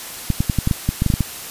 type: clicks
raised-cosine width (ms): 5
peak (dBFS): -4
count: 12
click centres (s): 0.303 / 0.405 / 0.498 / 0.587 / 0.674 / 0.712 / 0.89 / 1.021 / 1.063 / 1.102 / 1.139 / 1.207
effects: white hiss -32 dBFS RMS until 1.5 s + resampled to 32000 Hz